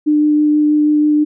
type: tone with vibrato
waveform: sine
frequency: 300 Hz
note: D4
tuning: 37 cents sharp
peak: -9 dBFS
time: 0.06-1.25 s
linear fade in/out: 20 ms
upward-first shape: sine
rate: 6.2 Hz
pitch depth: 8 cents each way
effects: none